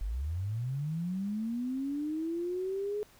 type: linear sweep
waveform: sine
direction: up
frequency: 43.65 to 422.8 Hz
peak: -31 dBFS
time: 0.01-3.03 s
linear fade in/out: 0 ms
effects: pink hiss -60 dBFS RMS until 3.19 s